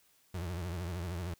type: tone with vibrato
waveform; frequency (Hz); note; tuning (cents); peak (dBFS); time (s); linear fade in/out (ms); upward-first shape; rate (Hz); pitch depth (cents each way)
35% pulse; 87.4; F2; +2; -34; 0.34-1.34; 5; triangle; 13; 140
effects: white hiss -68 dBFS RMS until 1.39 s